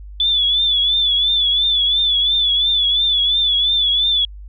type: tone with vibrato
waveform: sine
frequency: 3462 Hz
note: A7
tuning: 29 cents flat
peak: -13 dBFS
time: 0.2-4.25 s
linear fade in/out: 2 ms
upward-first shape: triangle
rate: 2.9 Hz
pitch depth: 83 cents each way
effects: added 50 Hz sine -32 dBFS peak until 4.48 s